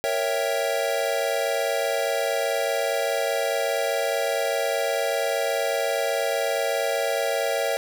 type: chord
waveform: square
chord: A# diminished seventh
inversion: none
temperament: equal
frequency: 466.2 / 554.4 / 659.3 / 784 Hz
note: A#4 / C#5 / E5 / G5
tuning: 0 / 0 / 0 / 0 cents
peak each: -30 / -27 / -28 / -32 dBFS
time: 0.04-7.77 s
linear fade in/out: 0 ms
effects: none